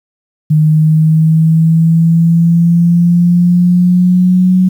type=linear sweep; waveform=sine; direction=up; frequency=153.5 to 185 Hz; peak=-5 dBFS; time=0.5-4.69 s; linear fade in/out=10 ms; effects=7-bit